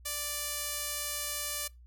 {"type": "tone with band-pass filter", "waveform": "sawtooth", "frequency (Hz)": 587.3, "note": "D5", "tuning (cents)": 0, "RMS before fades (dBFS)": -36, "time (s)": [0.05, 1.68], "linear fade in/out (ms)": 10, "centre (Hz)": 12000, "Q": 0.68, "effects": ["noise-tail reverb RT60 0.2 s tail -22 dB re dry", "added 60 Hz sine -51 dBFS peak until 1.86 s"]}